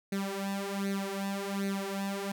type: tone with flanger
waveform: sawtooth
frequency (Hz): 197.1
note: G3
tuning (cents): +10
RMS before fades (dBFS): -34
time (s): 0.12-2.32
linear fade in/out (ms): 5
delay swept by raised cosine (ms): 0.47 to 3.97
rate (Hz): 1.3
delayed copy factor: +0.8
effects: none